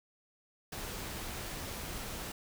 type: noise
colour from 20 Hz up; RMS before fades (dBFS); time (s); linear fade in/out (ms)
pink; -41; 0.72-2.32; 5
effects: none